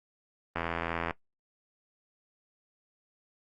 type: click train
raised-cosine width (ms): 0.5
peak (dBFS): -16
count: 47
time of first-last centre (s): 0.56-1.108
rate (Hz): 83.9
effects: noise-tail reverb RT60 0.1 s tail -17 dB re dry + Opus 32 kbps